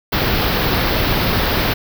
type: band-stop noise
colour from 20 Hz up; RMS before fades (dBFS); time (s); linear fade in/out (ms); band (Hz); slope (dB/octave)
pink; -17; 0.12-1.74; 10; 5100 to 13000; 48
effects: none